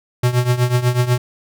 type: tone with tremolo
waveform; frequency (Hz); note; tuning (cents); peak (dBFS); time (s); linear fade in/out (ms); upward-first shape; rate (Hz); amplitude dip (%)
square; 123.47; B2; 0; -11; 0.23-1.18; 5; triangle; 8.1; 85
effects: none